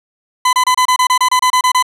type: tone bursts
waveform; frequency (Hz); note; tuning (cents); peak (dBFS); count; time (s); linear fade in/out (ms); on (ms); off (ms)
40% pulse; 1009; B5; +37; -8; 13; 0.45-1.826; 5; 80; 28
effects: low-pass 12000 Hz 12 dB/octave